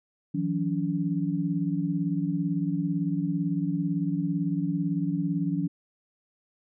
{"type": "tone cluster", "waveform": "sine", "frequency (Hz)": [162, 179.9, 285.1], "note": ["E3", "F#3", "C#4"], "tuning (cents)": [-30, -48, 49], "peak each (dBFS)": -29, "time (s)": [0.34, 5.68], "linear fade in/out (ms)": 10, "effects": []}